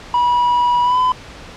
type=tone with pitch glide; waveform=triangle; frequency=972 to 1009.8 Hz; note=B5 to B5; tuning=-28 to +38 cents; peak=-10 dBFS; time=0.14-1.12 s; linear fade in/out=2 ms; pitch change=+66 cents; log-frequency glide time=0.82-0.99 s; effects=pink hiss -36 dBFS RMS until 1.56 s + low-pass 5000 Hz 12 dB/octave